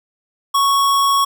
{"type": "tone", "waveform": "square", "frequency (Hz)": 1108.7, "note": "C#6", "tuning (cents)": 0, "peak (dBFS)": -13, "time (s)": [0.54, 1.25], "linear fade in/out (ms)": 10, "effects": []}